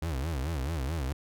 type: tone with vibrato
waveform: 35% pulse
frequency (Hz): 73.42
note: D2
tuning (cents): 0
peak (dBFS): -28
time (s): 0.02-1.13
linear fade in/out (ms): 5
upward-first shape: sine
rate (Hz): 4.6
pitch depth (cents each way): 250
effects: none